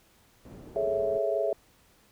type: low-pass noise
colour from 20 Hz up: white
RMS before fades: -47 dBFS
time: 0.45-1.19 s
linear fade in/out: 2 ms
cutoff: 330 Hz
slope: 12 dB/octave
type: chord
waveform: sine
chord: A major seventh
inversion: third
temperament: equal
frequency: 415.3 / 440 / 554.4 / 659.3 Hz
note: G#4 / A4 / C#5 / E5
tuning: 0 / 0 / 0 / 0 cents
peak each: -31 / -34 / -31 / -28 dBFS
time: 0.76-1.53 s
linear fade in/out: 2 ms
effects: pink hiss -62 dBFS RMS until 2.11 s